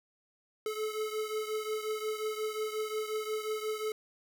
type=beating tone pair; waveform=square; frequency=430 / 435.6 Hz; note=A4 / A4; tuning=-40 / -17 cents; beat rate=5.6 Hz; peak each=-35 / -39 dBFS; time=0.66-3.92 s; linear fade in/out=2 ms; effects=none